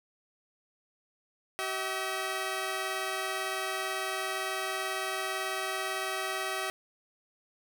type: tone pair together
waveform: 10% pulse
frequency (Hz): 381.6 / 642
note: G4 / E5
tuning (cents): -47 / -46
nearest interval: major sixth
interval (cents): 901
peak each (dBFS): -26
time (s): 1.59-6.7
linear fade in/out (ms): 0
effects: none